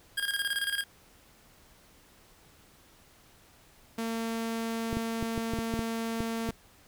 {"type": "tone with tremolo", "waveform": "25% pulse", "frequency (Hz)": 1621, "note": "G#6", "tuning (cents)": -42, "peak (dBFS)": -23, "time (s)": [0.17, 0.84], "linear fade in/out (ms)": 10, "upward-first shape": "square", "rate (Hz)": 18, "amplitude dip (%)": 65}
{"type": "tone", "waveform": "sawtooth", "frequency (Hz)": 227.4, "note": "A#3", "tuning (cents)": -43, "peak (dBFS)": -27, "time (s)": [3.98, 6.51], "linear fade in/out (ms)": 5}
{"type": "clicks", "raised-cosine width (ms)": 3, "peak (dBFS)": -19, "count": 10, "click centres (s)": [4.929, 4.97, 5.227, 5.378, 5.536, 5.588, 5.739, 5.792, 6.205, 6.49]}
{"effects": ["pink hiss -59 dBFS RMS until 6.87 s"]}